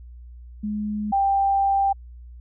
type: tone pair in turn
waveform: sine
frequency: 210 / 788.3 Hz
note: G#3 / G5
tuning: +19 / +9 cents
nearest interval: octave + major seventh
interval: 2290 cents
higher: second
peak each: -24 / -17 dBFS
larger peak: second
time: 0.63-1.12 / 1.12-1.93 s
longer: second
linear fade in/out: 10 ms
effects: added 60 Hz sine -39 dBFS peak until 2.4 s